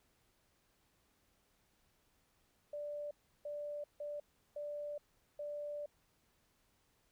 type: tone bursts at uneven times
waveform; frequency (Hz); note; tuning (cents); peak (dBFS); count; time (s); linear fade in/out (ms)
sine; 587.3; D5; 0; -40; 5; 2.73-3.11 / 3.45-3.84 / 4-4.2 / 4.56-4.98 / 5.39-5.86; 5
effects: pink hiss -75 dBFS RMS until 7.11 s